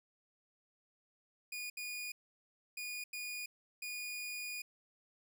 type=tone bursts at uneven times; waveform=sawtooth; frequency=2450 Hz; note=D#7; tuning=27 cents flat; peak=-37 dBFS; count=5; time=1.52-1.7 / 1.77-2.12 / 2.77-3.04 / 3.13-3.46 / 3.82-4.62 s; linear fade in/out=5 ms; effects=none